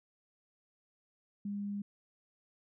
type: tone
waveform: sine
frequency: 202.7 Hz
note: G#3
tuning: 42 cents flat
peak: -35 dBFS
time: 1.45-1.82 s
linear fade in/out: 5 ms
effects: none